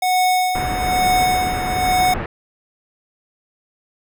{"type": "tone with tremolo", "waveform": "square", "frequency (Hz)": 736, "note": "F#5", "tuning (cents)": -9, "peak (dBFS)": -14, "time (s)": [0.02, 2.14], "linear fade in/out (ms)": 5, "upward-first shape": "sine", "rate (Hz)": 1.1, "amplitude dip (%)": 65}
{"type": "low-pass noise", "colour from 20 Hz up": "pink", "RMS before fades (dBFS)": -25, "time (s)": [0.55, 2.26], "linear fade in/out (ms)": 2, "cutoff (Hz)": 2200, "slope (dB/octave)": 24}
{"effects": []}